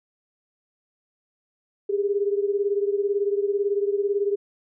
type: beating tone pair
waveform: sine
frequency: 400 / 418 Hz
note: G4 / G#4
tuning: +35 / +11 cents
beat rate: 18 Hz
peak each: -22 / -26 dBFS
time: 1.89-4.36 s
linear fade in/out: 10 ms
effects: none